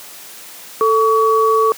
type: tone pair together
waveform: sine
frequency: 442.5 / 1132 Hz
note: A4 / C#6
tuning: +10 / +36 cents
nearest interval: octave + major third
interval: 1626 cents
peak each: -13 dBFS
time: 0.81-1.72 s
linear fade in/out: 0 ms
effects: white hiss -36 dBFS RMS until 1.77 s + high-pass 200 Hz 12 dB/octave